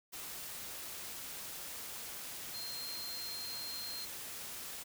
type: tone in noise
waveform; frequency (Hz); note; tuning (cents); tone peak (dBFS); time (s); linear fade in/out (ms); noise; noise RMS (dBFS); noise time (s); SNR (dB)
sine; 4186; C8; 0; -42; 2.53-4.06; 20; white; -45; 0.12-4.84; 0
effects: none